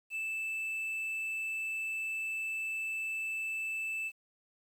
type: tone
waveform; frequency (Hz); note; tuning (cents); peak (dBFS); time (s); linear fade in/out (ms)
triangle; 2637; E7; 0; -32; 0.1-4.12; 50
effects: 10-bit